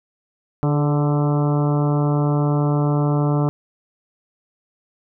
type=harmonic tone with a mistuned harmonic; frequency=146.83 Hz; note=D3; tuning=in tune; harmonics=1 / 2 / 3 / 4 / 5 / 6 / 7 / 8 / 9; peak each=-17 / -23 / -27 / -29 / -31 / -33 / -34 / -35 / -36 dBFS; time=0.63-3.49 s; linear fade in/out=0 ms; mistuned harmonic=3; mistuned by=-34 cents; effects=none